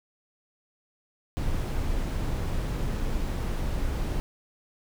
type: noise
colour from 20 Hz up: brown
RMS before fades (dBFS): -28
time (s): 1.37-4.2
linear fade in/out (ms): 0
effects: none